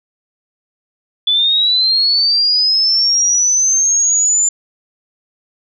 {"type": "linear sweep", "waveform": "sine", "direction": "up", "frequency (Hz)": [3446, 7150], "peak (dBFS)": -10, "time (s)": [1.27, 4.49], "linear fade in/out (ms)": 5, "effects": []}